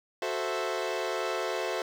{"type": "chord", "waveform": "sawtooth", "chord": "F# half-diminished seventh", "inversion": "none", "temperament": "equal", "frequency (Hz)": [370, 440, 523.3, 659.3], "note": ["F#4", "A4", "C5", "E5"], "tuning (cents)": [0, 0, 0, 0], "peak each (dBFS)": -31, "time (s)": [0.22, 1.82], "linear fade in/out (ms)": 2, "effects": ["low-pass 6000 Hz 12 dB/octave", "9-bit"]}